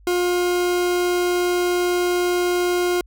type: tone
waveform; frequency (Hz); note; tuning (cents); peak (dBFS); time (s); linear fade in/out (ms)
40% pulse; 355.5; F4; +31; -17; 0.07-3.01; 2
effects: added 50 Hz sine -46 dBFS peak until 3.06 s